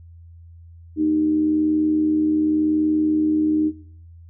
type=tone with amplitude modulation; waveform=sine; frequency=308 Hz; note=D#4; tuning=17 cents flat; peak=-14 dBFS; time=0.96-3.72 s; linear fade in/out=50 ms; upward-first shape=sine; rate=80.9 Hz; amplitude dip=50%; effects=noise-tail reverb RT60 0.7 s tail -19 dB re dry + added 84 Hz sine -41 dBFS peak until 4.29 s